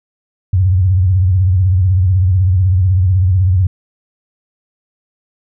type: tone with vibrato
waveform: sine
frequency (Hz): 92.5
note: F#2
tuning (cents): 0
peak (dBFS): -8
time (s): 0.53-3.67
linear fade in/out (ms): 5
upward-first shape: sine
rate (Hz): 16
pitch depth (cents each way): 120
effects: none